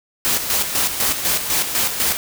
white noise with tremolo, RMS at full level -18 dBFS, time 0.25-2.17 s, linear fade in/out 0 ms, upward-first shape square, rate 4 Hz, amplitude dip 55%, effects none

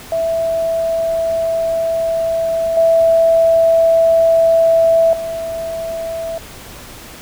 sine tone with level steps, 659.3 Hz, E5, in tune, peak -14 / -8 / -20 dBFS, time 0.12-6.38 s, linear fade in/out 2 ms, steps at 2.77 / 5.13 s, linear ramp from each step 2 ms, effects pink hiss -35 dBFS RMS until 7.21 s

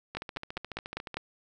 two click trains, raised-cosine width 0.3 ms, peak -22 / -17 dBFS, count 15 / 6, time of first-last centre 0.15-1.143 / 0.17-1.17 s, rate 14.1 / 5 Hz, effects none

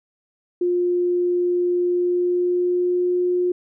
sine tone with pitch glide, 354.3 to 358 Hz, F4 to F4, +25 to +43 cents, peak -17 dBFS, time 0.61-3.52 s, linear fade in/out 5 ms, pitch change +18 cents, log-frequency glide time 1.87-3.16 s, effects none

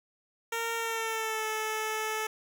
10% pulse tone with pitch glide, 459.9 to 435.3 Hz, A#4 to A4, -23 to -19 cents, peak -22 dBFS, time 0.52-2.27 s, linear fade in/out 5 ms, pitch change -96 cents, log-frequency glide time 0.76-1.46 s, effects none

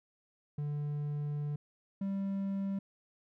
triangle tone pair in turn, 146.83 / 195.99 Hz, D3 / G3, 0 / 0 cents, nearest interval perfect fourth, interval 500 cents, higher second, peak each -31 / -30 dBFS, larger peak second, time 0.58-1.56 / 2.01-2.79 s, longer first, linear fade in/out 5 ms, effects none

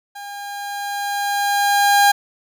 30% pulse tone with level ramp, 809 Hz, G#5, 46 cents flat, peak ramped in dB -29 to -7 dBFS, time 0.15-2.12 s, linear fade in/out 10 ms, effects none

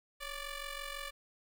10% pulse ring-modulated tone, 582 Hz, D5, 16 cents flat, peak -29 dBFS, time 0.2-1.11 s, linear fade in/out 20 ms, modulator 605 Hz, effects none

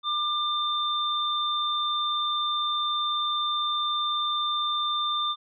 sine tone pair together, 1195 / 3581 Hz, D6 / A7, +30 / +30 cents, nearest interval octave + perfect fifth, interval 1900 cents, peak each -27 dBFS, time 0.03-5.36 s, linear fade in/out 50 ms, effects none

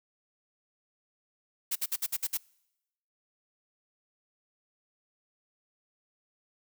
blue noise bursts, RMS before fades -30 dBFS, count 7, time 1.71-2.375 s, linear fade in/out 10 ms, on 47 ms, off 56 ms, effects noise-tail reverb RT60 0.9 s tail -25 dB re dry

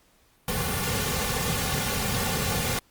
pink noise with comb filter, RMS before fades -27 dBFS, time 0.48-2.79 s, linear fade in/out 2 ms, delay 3.1 ms, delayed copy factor -0.9, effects pink hiss -62 dBFS RMS until 2.9 s + Opus 48 kbps

